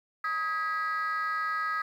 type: tone cluster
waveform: sine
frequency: 1262 / 1642 / 1958 Hz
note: D#6 / G#6 / B6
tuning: +24 / -20 / -15 cents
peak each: -28 / -32 / -35 dBFS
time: 0.24-1.82 s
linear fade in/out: 5 ms
effects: tanh soft clip ceiling -24 dBFS + 10-bit